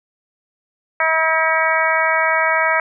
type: harmonic tone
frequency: 321 Hz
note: E4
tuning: 46 cents flat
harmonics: 2 / 3 / 4 / 5 / 6 / 7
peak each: -21 / -21 / -21 / -21 / -21 / -21 dBFS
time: 1-2.8 s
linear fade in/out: 2 ms
effects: none